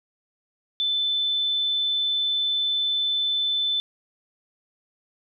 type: tone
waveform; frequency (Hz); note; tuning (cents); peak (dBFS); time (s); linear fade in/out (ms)
sine; 3520; A7; 0; -21; 0.8-3.8; 0
effects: none